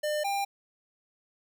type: tone pair in turn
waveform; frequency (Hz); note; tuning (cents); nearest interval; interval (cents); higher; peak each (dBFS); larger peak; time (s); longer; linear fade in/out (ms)
square; 600 / 797.2; D5 / G5; +37 / +29; perfect fourth; 492; second; -28; neither; 0.03-0.24 / 0.24-0.45; neither; 10
effects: none